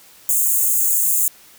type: high-pass noise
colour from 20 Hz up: white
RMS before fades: -17 dBFS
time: 0.29-1.28 s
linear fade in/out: 0 ms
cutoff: 6600 Hz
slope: 96 dB/octave
effects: white hiss -47 dBFS RMS until 1.58 s